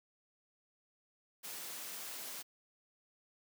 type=noise; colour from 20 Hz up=white; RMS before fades=-45 dBFS; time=1.43-2.43 s; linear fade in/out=20 ms; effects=high-pass 200 Hz 12 dB/octave